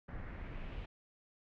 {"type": "noise with low-pass filter sweep", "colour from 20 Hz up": "brown", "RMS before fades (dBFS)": -44, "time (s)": [0.08, 0.86], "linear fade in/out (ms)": 10, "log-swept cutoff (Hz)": [1700, 2900], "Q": 2.6, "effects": []}